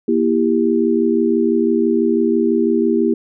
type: chord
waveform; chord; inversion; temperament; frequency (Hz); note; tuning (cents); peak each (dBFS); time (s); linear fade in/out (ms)
sine; E diminished; second; just; 237.3 / 329.6 / 395.6; Bb3 / E4 / G4; +31 / 0 / +16; -17; 0.08-3.14; 5
effects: none